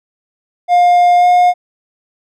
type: tone with pitch glide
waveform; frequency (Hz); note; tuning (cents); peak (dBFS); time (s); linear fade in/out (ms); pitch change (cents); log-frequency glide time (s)
triangle; 708 to 715.4; F5 to F5; +23 to +41; -4; 0.68-1.54; 50; +18; 1.18-1.26
effects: none

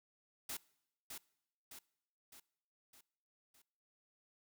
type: noise with echo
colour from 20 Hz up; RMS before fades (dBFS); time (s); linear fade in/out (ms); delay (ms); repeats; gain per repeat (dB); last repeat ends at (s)
white; -43; 0.49-0.57; 5; 610; 5; -5; 3.62
effects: noise-tail reverb RT60 0.8 s tail -23 dB re dry

